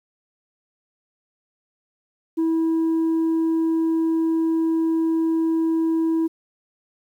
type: tone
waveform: sine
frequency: 325.5 Hz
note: E4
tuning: 22 cents flat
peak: -15 dBFS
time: 2.37-6.28 s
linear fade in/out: 20 ms
effects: tanh soft clip ceiling -17 dBFS + 9-bit